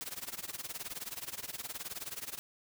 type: noise with tremolo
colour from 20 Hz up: white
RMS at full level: -39 dBFS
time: 0.01-2.39 s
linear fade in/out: 0 ms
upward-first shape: sine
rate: 19 Hz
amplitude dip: 90%
effects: none